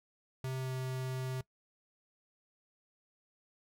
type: tone with pitch glide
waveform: square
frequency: 130.81 to 129.76 Hz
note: C3 to C3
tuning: 0 to -14 cents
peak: -36 dBFS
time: 0.44-1.41 s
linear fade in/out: 2 ms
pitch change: -14 cents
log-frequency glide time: 0.58-0.72 s
effects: noise-tail reverb RT60 0.1 s tail -21 dB re dry